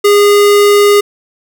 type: tone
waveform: square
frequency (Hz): 409.4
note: G#4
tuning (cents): -25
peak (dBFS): -5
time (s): 0.04-1.01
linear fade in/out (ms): 10
effects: none